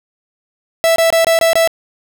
45% pulse tone bursts, 659.3 Hz, E5, in tune, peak -9 dBFS, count 6, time 0.84-1.675 s, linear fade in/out 0 ms, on 120 ms, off 23 ms, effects none

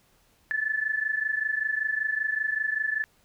sine tone pair together, 1732.8 / 1758 Hz, A6 / A6, -27 / -2 cents, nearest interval unison, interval 25 cents, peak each -27 / -29 dBFS, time 0.51-3.04 s, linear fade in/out 0 ms, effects pink hiss -64 dBFS RMS until 3.24 s

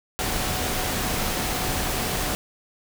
sine tone in noise, 740 Hz, F#5, in tune, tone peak -36 dBFS, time 0.19-2.35 s, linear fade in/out 0 ms, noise pink, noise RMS -26 dBFS, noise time 0.19-2.35 s, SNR -13 dB, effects none

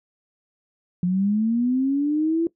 sine linear sweep, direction up, 174.61 to 338.1 Hz, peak -18 dBFS, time 1.03-2.47 s, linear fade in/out 2 ms, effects noise-tail reverb RT60 0.1 s tail -19 dB re dry

